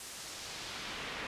brown noise with band-pass filter sweep, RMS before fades -43 dBFS, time 0-1.27 s, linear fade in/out 2 ms, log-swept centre 9000 to 2300 Hz, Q 0.94, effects resampled to 32000 Hz

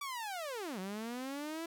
sawtooth linear two-way sweep, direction down then up, 1164 to 181.7 to 336.5 Hz, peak -35 dBFS, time 0.01-1.66 s, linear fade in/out 5 ms, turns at 0.79 s, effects none

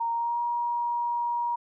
sine tone with pitch glide, 928 to 951.3 Hz, A#5 to A#5, -8 to +35 cents, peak -25 dBFS, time 0-1.56 s, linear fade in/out 10 ms, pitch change +43 cents, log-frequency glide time 0.1-0.41 s, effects none

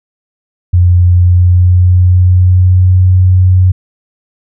sine tone with pitch glide, 88.8 to 92.09 Hz, F2 to F#2, +29 to -8 cents, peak -3 dBFS, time 0.73-3.72 s, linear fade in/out 10 ms, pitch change +63 cents, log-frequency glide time 1.08-3.03 s, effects none

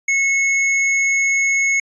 square tone, 2188 Hz, C#7, 23 cents flat, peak -15 dBFS, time 0.08-1.8 s, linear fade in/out 5 ms, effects resampled to 22050 Hz

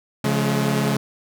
sawtooth chord, Db major, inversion none, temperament equal with one note detuned, 138.59 / 174.61 / 213 Hz, Db3 / F3 / Ab3, 0 / 0 / +44 cents, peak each -18 / -23 / -18 dBFS, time 0.24-0.97 s, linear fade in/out 5 ms, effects none

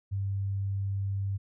sine tone, 98.4 Hz, G2, 7 cents sharp, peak -28 dBFS, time 0.11-1.38 s, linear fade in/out 20 ms, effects none

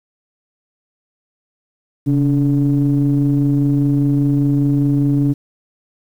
triangle ring-modulated tone, 74.5 Hz, D2, 25 cents sharp, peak -7 dBFS, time 2.06-5.34 s, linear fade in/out 20 ms, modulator 211 Hz, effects 8-bit

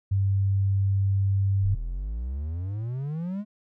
sine tone, 98 Hz, G2, in tune, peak -20 dBFS, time 0.11-1.75 s, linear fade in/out 10 ms
triangle exponential sweep, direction up, 31.87 to 214.3 Hz, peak -26 dBFS, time 1.61-3.45 s, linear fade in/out 50 ms
effects none

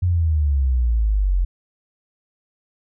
sine exponential sweep, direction down, 91.8 to 43.49 Hz, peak -15 dBFS, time 0.02-1.45 s, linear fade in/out 10 ms, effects none

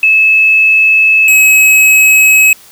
sine / square tone pair in turn, 2600 / 2560 Hz, E7 / D#7, -24 / +49 cents, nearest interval unison, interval 27 cents, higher first, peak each -4 dBFS, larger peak neither, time 0.03-1.28 / 1.28-2.53 s, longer neither, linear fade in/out 2 ms, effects white hiss -39 dBFS RMS until 2.71 s

